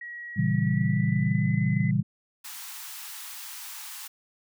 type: tone with pitch glide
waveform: sine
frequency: 1910 to 2024 Hz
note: A#6 to B6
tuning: +42 to +42 cents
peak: -36 dBFS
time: 0.01-1.91 s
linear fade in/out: 5 ms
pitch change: +100 cents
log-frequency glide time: 0.42-1.56 s
type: chord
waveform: sine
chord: A# diminished seventh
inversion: none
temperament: equal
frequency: 116.54 / 138.59 / 164.81 / 196 Hz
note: A#2 / C#3 / E3 / G3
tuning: 0 / 0 / 0 / 0 cents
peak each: -27 dBFS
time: 0.36-2.03 s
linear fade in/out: 20 ms
type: high-pass noise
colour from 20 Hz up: white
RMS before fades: -40 dBFS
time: 2.44-4.08 s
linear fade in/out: 10 ms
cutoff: 790 Hz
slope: 96 dB/octave
effects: none